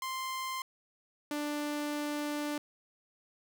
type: tone pair in turn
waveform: sawtooth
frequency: 1046.5 / 294.9 Hz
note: C6 / D4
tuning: 0 / +7 cents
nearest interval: octave + minor seventh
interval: 2193 cents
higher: first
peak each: -31 / -29 dBFS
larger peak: second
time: 0.02-0.62 / 1.31-2.58 s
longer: second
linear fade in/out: 2 ms
effects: none